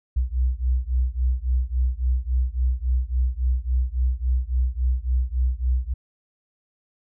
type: beating tone pair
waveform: sine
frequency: 61.1 / 64.7 Hz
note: B1 / C2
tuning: -18 / -19 cents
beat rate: 3.6 Hz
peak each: -22 / -23 dBFS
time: 0.16-5.94 s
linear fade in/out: 10 ms
effects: none